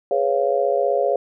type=chord; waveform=sine; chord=C# dominant seventh; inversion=second; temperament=just; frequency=415.8 / 498.9 / 554.4 / 693 Hz; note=G#4 / B4 / C#5 / E#5; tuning=+2 / +17 / 0 / -14 cents; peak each=-23 / -24 / -20 / -23 dBFS; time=0.11-1.16 s; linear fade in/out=2 ms; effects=none